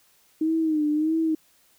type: tone with vibrato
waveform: sine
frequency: 311.1 Hz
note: D#4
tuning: in tune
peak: -20 dBFS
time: 0.41-1.35 s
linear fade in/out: 5 ms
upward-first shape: sine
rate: 1.6 Hz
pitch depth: 73 cents each way
effects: white hiss -61 dBFS RMS until 1.78 s